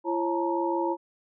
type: tone cluster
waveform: sine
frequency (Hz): 340.3 / 545 / 874 / 940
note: F4 / C#5 / A5 / A#5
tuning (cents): -45 / -29 / -12 / +14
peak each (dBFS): -27 / -32 / -33 / -30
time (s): 0.04-0.97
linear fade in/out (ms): 50
effects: none